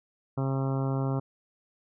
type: harmonic tone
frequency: 134.7 Hz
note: C#3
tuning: 49 cents flat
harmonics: 1 / 2 / 3 / 4 / 5 / 6 / 7 / 8 / 9 / 10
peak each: -27 / -33 / -37 / -39 / -41 / -43 / -44 / -45 / -46 / -47 dBFS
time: 0.37-1.2 s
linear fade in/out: 10 ms
effects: none

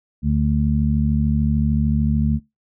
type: harmonic tone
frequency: 73.42 Hz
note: D2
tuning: in tune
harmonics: 1 / 2 / 3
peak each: -20 / -20 / -20 dBFS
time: 0.22-2.4 s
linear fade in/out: 50 ms
effects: noise-tail reverb RT60 0.2 s tail -23 dB re dry

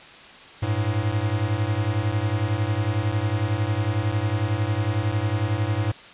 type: beating tone pair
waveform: square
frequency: 100 / 111 Hz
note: G2 / A2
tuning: +35 / +16 cents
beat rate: 11 Hz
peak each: -25 dBFS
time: 0.62-5.92 s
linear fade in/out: 10 ms
effects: white hiss -44 dBFS RMS until 6.13 s + resampled to 8000 Hz

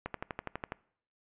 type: click train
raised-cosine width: 0.5 ms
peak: -20 dBFS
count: 9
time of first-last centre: 0.06-0.721 s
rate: 12.1 Hz
effects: noise-tail reverb RT60 0.6 s tail -22 dB re dry + resampled to 8000 Hz

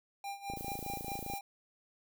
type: tone with tremolo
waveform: square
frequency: 798 Hz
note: G5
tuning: 31 cents sharp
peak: -38 dBFS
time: 0.24-1.41 s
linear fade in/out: 2 ms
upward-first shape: sine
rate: 4.8 Hz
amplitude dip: 80%
type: click train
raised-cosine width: 2 ms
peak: -29 dBFS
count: 24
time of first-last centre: 0.5-1.336 s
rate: 27.5 Hz
type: noise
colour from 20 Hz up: violet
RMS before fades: -46 dBFS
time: 0.56-1.39 s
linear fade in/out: 10 ms
effects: none

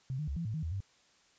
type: tone with pitch steps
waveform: sine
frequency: 131.2 / 151.7 / 69.5 / 168 / 109.2 / 157.6 / 81 / 97.6 Hz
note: C3 / D#3 / C#2 / E3 / A2 / D#3 / E2 / G2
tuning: +5 / -44 / +5 / +33 / -13 / +23 / -30 / -7 cents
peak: -33 dBFS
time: 0.1-0.804 s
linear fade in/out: 0 ms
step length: 88 ms
effects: white hiss -66 dBFS RMS until 1.38 s + resampled to 16000 Hz

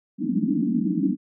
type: band-pass noise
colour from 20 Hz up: white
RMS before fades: -23 dBFS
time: 0.18-1.17 s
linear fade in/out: 50 ms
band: 170 to 310 Hz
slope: 96 dB/octave
effects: none

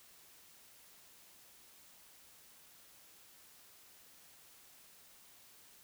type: silence
effects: white hiss -61 dBFS RMS until 5.83 s

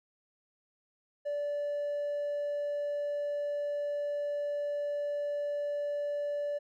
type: tone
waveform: triangle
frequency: 581 Hz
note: D5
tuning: 19 cents flat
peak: -28 dBFS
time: 1.25-6.59 s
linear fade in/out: 20 ms
effects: tanh soft clip ceiling -26 dBFS

